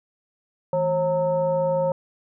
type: tone with frequency modulation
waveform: sine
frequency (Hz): 540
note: C#5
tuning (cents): -45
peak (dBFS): -19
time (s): 0.73-1.92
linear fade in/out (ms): 2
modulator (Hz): 378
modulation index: 0.67
effects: none